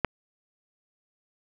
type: click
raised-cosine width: 0.5 ms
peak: -7 dBFS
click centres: 0.047 s
effects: none